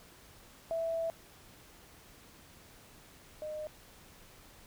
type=tone pair in turn; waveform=sine; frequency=659.3 / 612.6 Hz; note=E5 / D#5; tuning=0 / -27 cents; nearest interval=minor second; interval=127 cents; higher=first; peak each=-31 / -37 dBFS; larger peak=first; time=0.71-1.1 / 3.42-3.67 s; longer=first; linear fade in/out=0 ms; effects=pink hiss -57 dBFS RMS until 4.66 s